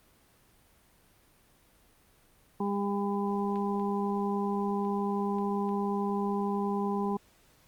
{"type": "harmonic tone", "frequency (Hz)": 201.2, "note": "G3", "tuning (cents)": 45, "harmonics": [1, 2, 4, 5], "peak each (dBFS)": [-30, -33, -36, -37], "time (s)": [2.6, 7.17], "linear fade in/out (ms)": 5}
{"type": "clicks", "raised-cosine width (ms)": 0.3, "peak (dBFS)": [-33, -38, -39, -37, -37], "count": 5, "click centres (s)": [3.558, 3.797, 4.85, 5.385, 5.691]}
{"effects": ["pink hiss -63 dBFS RMS until 7.67 s", "Opus 32 kbps"]}